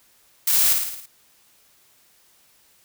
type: noise with echo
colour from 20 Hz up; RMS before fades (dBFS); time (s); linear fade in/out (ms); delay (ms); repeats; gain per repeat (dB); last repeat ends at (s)
blue; -19; 0.47-0.73; 5; 55; 6; -4; 1.06
effects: white hiss -58 dBFS RMS until 2.84 s